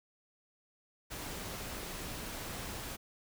pink noise, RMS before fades -42 dBFS, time 1.1-2.97 s, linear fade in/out 20 ms, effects none

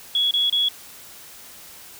sine tone bursts, 3358 Hz, G#7, 18 cents sharp, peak -17 dBFS, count 3, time 0.15-0.686 s, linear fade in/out 2 ms, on 160 ms, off 28 ms, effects white hiss -43 dBFS RMS until 1.99 s

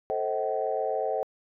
sine chord, A diminished seventh, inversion none, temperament just, 440 / 528 / 633.6 / 760.3 Hz, A4 / C5 / Eb5 / Gb5, 0 / +16 / +31 / +47 cents, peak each -31 dBFS, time 0.1-1.23 s, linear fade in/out 0 ms, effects tanh soft clip ceiling -15 dBFS

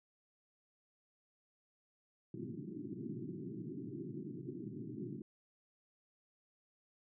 white band-pass noise, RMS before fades -45 dBFS, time 2.34-5.22 s, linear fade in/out 2 ms, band 110 to 380 Hz, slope 96 dB/octave, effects none

